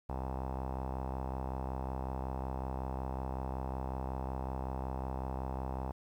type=tone with low-pass filter; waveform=sawtooth; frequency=65.4 Hz; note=C2; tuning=in tune; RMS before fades=-38 dBFS; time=0.09-5.92 s; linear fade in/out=5 ms; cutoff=870 Hz; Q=3.7; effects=11-bit